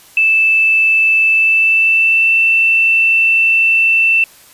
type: tone with pitch glide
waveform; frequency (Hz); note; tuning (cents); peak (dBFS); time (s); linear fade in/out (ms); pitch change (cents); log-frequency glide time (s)
sine; 2637 to 2672; E7 to E7; 0 to +23; -8; 0.17-4.24; 2; +23; 1.32-2.36
effects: white hiss -43 dBFS RMS until 4.53 s + resampled to 32000 Hz